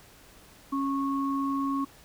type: tone pair together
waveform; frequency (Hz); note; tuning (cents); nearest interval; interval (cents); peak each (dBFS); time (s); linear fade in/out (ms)
sine; 275 / 1100; C#4 / C#6; -14 / -14; 2 octaves; 2400; -27 / -31; 0.72-1.85; 10
effects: pink hiss -54 dBFS RMS until 2.04 s